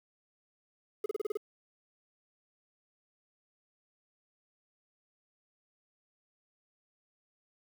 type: tone bursts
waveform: triangle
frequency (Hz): 420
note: G#4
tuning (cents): +19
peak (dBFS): -27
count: 7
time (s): 1.04-1.372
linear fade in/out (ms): 5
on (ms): 20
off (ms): 32
effects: 9-bit